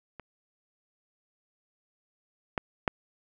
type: clicks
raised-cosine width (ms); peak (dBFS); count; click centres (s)
0.5; -27 / -13 / -9; 3; 0.197 / 2.578 / 2.878
effects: none